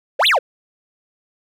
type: exponential two-way sweep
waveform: triangle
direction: up then down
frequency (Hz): 440 to 4300 to 440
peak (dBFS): -10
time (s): 0.19-0.39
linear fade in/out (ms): 10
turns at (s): 0.27
effects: none